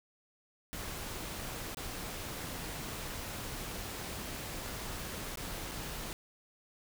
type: noise with dropouts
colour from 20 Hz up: pink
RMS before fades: -41 dBFS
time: 0.73-6.13 s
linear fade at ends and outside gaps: 0 ms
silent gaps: 1.746-1.771 / 5.357-5.373 / 5.713-5.717 s
effects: none